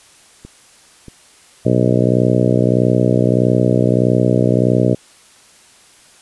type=click train; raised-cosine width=3 ms; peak=-21 dBFS; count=3; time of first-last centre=0.45-1.716 s; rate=1.58 Hz
type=harmonic tone; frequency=61.6 Hz; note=B1; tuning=4 cents flat; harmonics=2 / 3 / 4 / 5 / 6 / 7 / 8 / 9 / 10; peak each=-16 / -18 / -19 / -20 / -21 / -21 / -22 / -23 / -23 dBFS; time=1.65-4.95 s; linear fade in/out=10 ms
effects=white hiss -47 dBFS RMS until 6.21 s + resampled to 24000 Hz